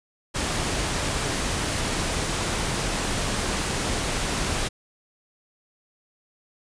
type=noise; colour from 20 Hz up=pink; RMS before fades=-26 dBFS; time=0.34-4.69 s; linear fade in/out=20 ms; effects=resampled to 22050 Hz